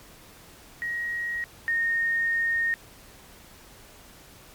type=tone pair in turn; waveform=sine; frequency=1892 / 1845.6 Hz; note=A#6 / A#6; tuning=+25 / -18 cents; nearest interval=unison; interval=43 cents; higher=first; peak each=-27 / -22 dBFS; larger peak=second; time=0.82-1.44 / 1.68-2.74 s; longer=second; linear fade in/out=0 ms; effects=pink hiss -50 dBFS RMS until 4.54 s + MP3 96 kbps